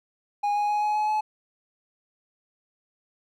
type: tone with pitch steps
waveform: triangle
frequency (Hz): 822 / 828.7 / 835.4 / 842.2 / 849 / 855.9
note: G#5 / G#5 / G#5 / G#5 / G#5 / A5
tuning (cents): -18 / -4 / +10 / +24 / +38 / -48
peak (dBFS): -20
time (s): 0.43-1.21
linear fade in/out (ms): 10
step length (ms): 130
effects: none